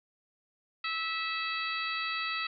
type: harmonic tone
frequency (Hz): 653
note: E5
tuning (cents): -17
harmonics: 2 / 3 / 4 / 5 / 6 / 7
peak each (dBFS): -36 / -38 / -36 / -44 / -39 / -43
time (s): 0.84-2.47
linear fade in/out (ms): 5
effects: none